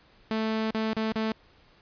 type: tone with dropouts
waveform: sawtooth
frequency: 220 Hz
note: A3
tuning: in tune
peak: -22 dBFS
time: 0.31-1.32 s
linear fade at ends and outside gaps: 0 ms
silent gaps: 0.707-0.747 / 0.933-0.967 / 1.121-1.158 s
effects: pink hiss -59 dBFS RMS until 1.81 s + resampled to 11025 Hz